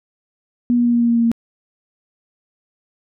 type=tone with pitch steps; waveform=sine; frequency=241.7 / 240.2 / 238.6 / 237.1 / 235.6 / 234.1 / 232.7 / 231.2 Hz; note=B3 / B3 / A#3 / A#3 / A#3 / A#3 / A#3 / A#3; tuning=-37 / -48 / +41 / +30 / +19 / +8 / -3 / -14 cents; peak=-12 dBFS; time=0.7-1.316 s; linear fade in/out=0 ms; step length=77 ms; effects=none